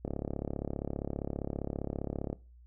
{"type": "click train", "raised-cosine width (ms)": 2, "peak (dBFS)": -21, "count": 81, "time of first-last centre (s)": [0.05, 2.329], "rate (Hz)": 35.1, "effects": ["noise-tail reverb RT60 0.3 s tail -19 dB re dry", "added 60 Hz sine -53 dBFS peak until 2.66 s"]}